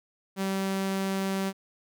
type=tone; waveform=sawtooth; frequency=193.2 Hz; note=G3; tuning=25 cents flat; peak=-23 dBFS; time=0.36-1.53 s; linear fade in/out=50 ms; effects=none